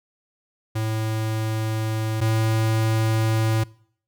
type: tone pair in turn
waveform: square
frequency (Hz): 110 / 110.89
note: A2 / A2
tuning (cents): 0 / +14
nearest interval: unison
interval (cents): 14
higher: second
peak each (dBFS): -23 / -19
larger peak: second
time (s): 0.75-2.21 / 2.21-3.64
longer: first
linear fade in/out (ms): 10
effects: noise-tail reverb RT60 0.6 s tail -23 dB re dry